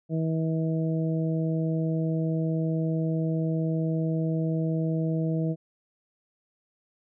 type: harmonic tone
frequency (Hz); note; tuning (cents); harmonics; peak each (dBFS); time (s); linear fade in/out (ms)
160.9; E3; -42; 1 / 2 / 3 / 4; -25 / -31 / -35 / -37; 0.09-5.56; 50
effects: none